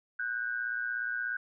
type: tone pair together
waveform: sine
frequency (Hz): 1480 / 1596.8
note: F#6 / G6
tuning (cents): 0 / +32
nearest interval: minor second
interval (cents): 132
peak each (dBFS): -33 / -35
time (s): 0.19-1.37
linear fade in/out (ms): 5
effects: none